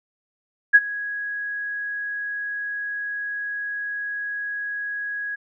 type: tone with ADSR envelope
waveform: sine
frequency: 1661.2 Hz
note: G#6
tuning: in tune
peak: -6 dBFS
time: 0.73-5.36 s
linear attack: 22 ms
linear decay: 42 ms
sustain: -20 dB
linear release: 16 ms
effects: none